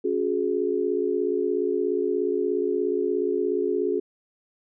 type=tone cluster; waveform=sine; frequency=278 / 364.8 / 421.7 Hz; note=C#4 / F#4 / G#4; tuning=+5 / -24 / +26 cents; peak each=-30 / -25 / -25 dBFS; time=0.04-4 s; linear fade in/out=10 ms; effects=none